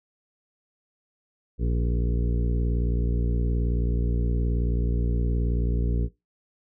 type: harmonic tone with a mistuned harmonic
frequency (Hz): 58.9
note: A#1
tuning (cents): +19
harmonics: 1 / 2 / 3 / 4 / 5 / 6 / 7 / 8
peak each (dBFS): -23 / -30 / -32 / -37 / -37 / -44 / -39 / -42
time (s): 1.58-6.09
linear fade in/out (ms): 50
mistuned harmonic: 6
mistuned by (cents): +32
effects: noise-tail reverb RT60 0.2 s tail -18 dB re dry